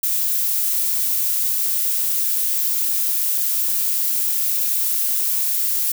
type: noise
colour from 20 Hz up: violet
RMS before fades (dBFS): -20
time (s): 0.03-5.92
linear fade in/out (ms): 5
effects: none